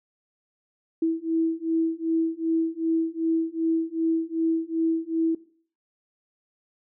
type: beating tone pair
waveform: sine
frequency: 325.1 / 327.7 Hz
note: E4 / E4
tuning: -24 / -10 cents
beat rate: 2.6 Hz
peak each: -25 / -25 dBFS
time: 1.02-5.35 s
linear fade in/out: 5 ms
effects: noise-tail reverb RT60 0.5 s tail -19 dB re dry